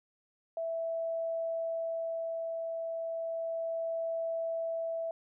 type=tone with tremolo; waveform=sine; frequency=659.3 Hz; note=E5; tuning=in tune; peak=-31 dBFS; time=0.57-5.11 s; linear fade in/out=2 ms; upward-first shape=sine; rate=0.34 Hz; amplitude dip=25%; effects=none